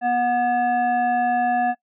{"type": "tone with frequency modulation", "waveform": "sine", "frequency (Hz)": 730, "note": "F#5", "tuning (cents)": -24, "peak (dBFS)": -17, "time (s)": [0.01, 1.75], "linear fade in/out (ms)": 50, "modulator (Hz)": 973, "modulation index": 0.66, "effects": ["noise-tail reverb RT60 0.1 s tail -23 dB re dry"]}